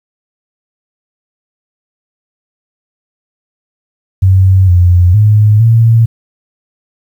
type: tone with pitch steps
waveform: sine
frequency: 94.7 / 88.8 / 106.1 / 114.3 Hz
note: F#2 / F2 / G#2 / A#2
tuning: +41 / +29 / +38 / -34 cents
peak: -3 dBFS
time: 4.22-6.06 s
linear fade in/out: 10 ms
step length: 460 ms
effects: 7-bit